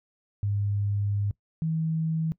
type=tone pair in turn; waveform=sine; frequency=101.7 / 160.65 Hz; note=G#2 / E3; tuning=-36 / -44 cents; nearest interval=minor sixth; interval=792 cents; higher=second; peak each=-24 dBFS; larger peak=neither; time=0.43-1.31 / 1.62-2.32 s; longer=first; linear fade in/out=0 ms; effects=noise-tail reverb RT60 0.1 s tail -20 dB re dry